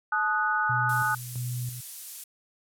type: chord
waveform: sine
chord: D# diminished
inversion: second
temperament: equal with one note detuned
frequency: 863.9 / 1244.5 / 1480 Hz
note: A5 / D#6 / F#6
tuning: -32 / 0 / 0 cents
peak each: -29 / -28 / -26 dBFS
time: 0.12-1.15 s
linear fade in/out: 5 ms
type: tone with tremolo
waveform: sine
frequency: 123.47 Hz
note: B2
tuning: in tune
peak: -29 dBFS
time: 0.69-1.81 s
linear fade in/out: 10 ms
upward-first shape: square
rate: 1.5 Hz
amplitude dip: 60%
type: noise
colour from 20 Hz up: violet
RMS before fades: -35 dBFS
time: 0.89-2.24 s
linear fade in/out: 5 ms
effects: low-pass 12000 Hz 12 dB/octave